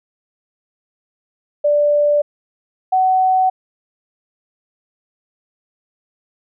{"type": "tone pair in turn", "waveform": "sine", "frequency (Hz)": [587.3, 750], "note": ["D5", "F#5"], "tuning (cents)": [0, 23], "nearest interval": "major third", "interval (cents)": 423, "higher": "second", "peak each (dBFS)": -11, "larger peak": "neither", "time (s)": [[1.64, 2.22], [2.92, 3.5]], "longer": "neither", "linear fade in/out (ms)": 10, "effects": []}